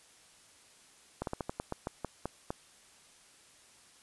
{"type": "slowing click train", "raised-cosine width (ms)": 1, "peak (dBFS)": -20, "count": 11, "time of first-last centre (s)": [1.22, 2.505], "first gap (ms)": 52, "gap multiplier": 1.19, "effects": ["white hiss -60 dBFS RMS until 4.02 s", "resampled to 24000 Hz"]}